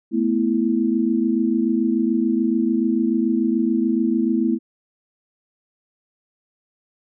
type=chord; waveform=sine; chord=A suspended second; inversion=none; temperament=equal; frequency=220 / 246.9 / 329.6 Hz; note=A3 / B3 / E4; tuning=0 / 0 / 0 cents; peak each=-21 dBFS; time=0.11-4.59 s; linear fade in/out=50 ms; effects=none